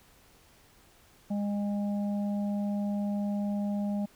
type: harmonic tone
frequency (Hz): 203.9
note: G#3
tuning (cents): -32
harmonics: 1 / 3 / 4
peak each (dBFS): -28 / -40 / -45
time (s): 1.3-4.06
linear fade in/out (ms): 10
effects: pink hiss -60 dBFS RMS until 4.15 s